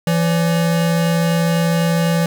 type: tone pair together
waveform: square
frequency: 168 / 572 Hz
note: E3 / D5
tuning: +33 / -46 cents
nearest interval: octave + major sixth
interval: 2121 cents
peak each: -15 / -24 dBFS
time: 0.07-2.26 s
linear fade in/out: 2 ms
effects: 8-bit